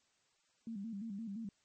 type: tone with vibrato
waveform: sine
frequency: 212.3 Hz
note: G#3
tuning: 38 cents sharp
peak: -40 dBFS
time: 0.67-1.49 s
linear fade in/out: 2 ms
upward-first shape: square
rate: 5.8 Hz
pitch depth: 120 cents each way
effects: white hiss -75 dBFS RMS until 1.64 s + MP3 32 kbps